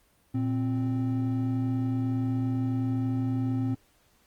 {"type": "tone pair together", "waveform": "triangle", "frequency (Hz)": [116.43, 261.6], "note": ["A#2", "C4"], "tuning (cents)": [-2, 0], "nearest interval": "octave + major second", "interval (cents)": 1402, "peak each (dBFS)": -26, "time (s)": [0.34, 3.75], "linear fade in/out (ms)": 10, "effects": ["pink hiss -65 dBFS RMS until 4.26 s", "Opus 32 kbps"]}